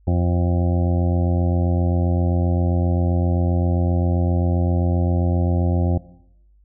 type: harmonic tone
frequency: 87.6 Hz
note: F2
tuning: 6 cents sharp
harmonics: 1 / 2 / 3 / 4 / 6 / 7 / 8 / 9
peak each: -17 / -23 / -27 / -29 / -33 / -34 / -35 / -36 dBFS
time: 0.07-5.98 s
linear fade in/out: 5 ms
effects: noise-tail reverb RT60 0.8 s tail -18 dB re dry + added 50 Hz sine -51 dBFS peak until 6.64 s